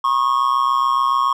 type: tone with amplitude modulation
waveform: triangle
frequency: 1093 Hz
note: C#6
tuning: 25 cents flat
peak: -9 dBFS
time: 0.04-1.33 s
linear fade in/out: 5 ms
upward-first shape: sine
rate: 127 Hz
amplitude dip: 80%
effects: none